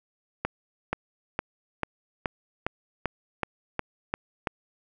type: accelerating click train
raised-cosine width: 0.5 ms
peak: -11 dBFS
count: 11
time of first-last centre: 0.45-4.472 s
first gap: 480 ms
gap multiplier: 0.96
effects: none